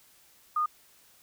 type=tone; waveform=sine; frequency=1225 Hz; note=D#6; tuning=27 cents flat; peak=-24 dBFS; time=0.56-0.66 s; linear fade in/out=5 ms; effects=white hiss -60 dBFS RMS until 1.22 s